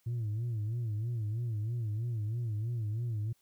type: tone with vibrato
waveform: sine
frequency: 112.3 Hz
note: A2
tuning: 36 cents sharp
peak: -29 dBFS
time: 0.06-3.33 s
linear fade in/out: 10 ms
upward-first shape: sine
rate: 3.1 Hz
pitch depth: 130 cents each way
effects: tanh soft clip ceiling -30 dBFS + white hiss -72 dBFS RMS until 3.41 s